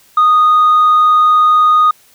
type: tone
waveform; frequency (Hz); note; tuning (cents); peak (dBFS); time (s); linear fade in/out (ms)
sine; 1238; D#6; -9; -4; 0.17-1.91; 5
effects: tanh soft clip ceiling -4 dBFS + white hiss -48 dBFS RMS until 2.14 s